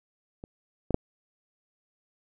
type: clicks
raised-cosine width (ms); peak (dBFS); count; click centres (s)
2; -27 / -16 / -7; 3; 0.439 / 0.907 / 0.944
effects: none